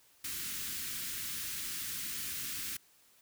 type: band-stop noise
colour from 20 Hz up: white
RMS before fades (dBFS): -39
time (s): 0.24-2.77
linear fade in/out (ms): 5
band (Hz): 330 to 1400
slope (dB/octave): 24
effects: white hiss -65 dBFS RMS until 3.21 s